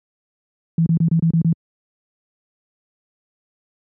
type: tone bursts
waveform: sine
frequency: 164.81 Hz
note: E3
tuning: in tune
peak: -12 dBFS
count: 7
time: 0.78-1.528 s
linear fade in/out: 2 ms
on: 82 ms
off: 29 ms
effects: high-pass 100 Hz 12 dB/octave